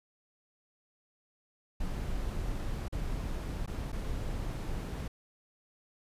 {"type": "noise with dropouts", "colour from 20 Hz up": "brown", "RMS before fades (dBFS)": -35, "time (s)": [1.8, 5.08], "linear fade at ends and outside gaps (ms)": 5, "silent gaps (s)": [[2.883, 2.924], [3.662, 3.675], [3.92, 3.927]], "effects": ["resampled to 32000 Hz"]}